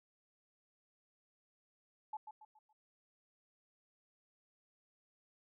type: tone with echo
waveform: sine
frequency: 860 Hz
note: A5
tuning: 40 cents flat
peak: -39 dBFS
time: 2.13-2.17 s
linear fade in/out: 5 ms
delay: 140 ms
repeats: 4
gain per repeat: -8 dB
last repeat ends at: 2.73 s
effects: none